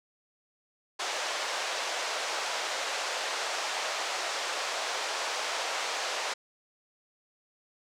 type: band-pass noise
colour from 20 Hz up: pink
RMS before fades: -33 dBFS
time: 0.99-6.34 s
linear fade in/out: 10 ms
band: 540 to 7000 Hz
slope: 24 dB/octave
effects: none